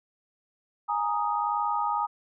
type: chord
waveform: sine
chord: Ab suspended second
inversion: none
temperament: equal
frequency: 830.6 / 932.3 / 1244.5 Hz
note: Ab5 / Bb5 / Eb6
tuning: 0 / 0 / 0 cents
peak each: -29 dBFS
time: 0.88-2.07 s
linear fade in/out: 20 ms
effects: none